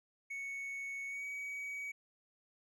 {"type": "tone with pitch glide", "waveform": "triangle", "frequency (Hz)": [2217, 2264], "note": ["C#7", "C#7"], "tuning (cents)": [0, 36], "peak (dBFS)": -38, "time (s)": [0.3, 1.92], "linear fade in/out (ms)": 10, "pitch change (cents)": 36, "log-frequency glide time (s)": [1.08, 1.24], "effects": []}